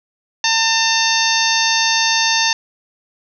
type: harmonic tone with a mistuned harmonic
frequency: 900 Hz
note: A5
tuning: 39 cents sharp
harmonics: 1 / 2 / 3 / 4 / 5 / 6 / 7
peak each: -21 / -21 / -21 / -21 / -21 / -21 / -21 dBFS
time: 0.44-2.53 s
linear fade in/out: 2 ms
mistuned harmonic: 7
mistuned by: -24 cents
effects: none